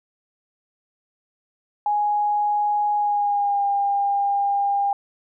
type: tone with pitch glide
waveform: sine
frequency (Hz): 830.6 to 803.2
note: G#5 to G5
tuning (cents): 0 to +42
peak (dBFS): -18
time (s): 1.86-4.93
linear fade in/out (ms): 2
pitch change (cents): -58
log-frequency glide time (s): 2.96-3.65
effects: none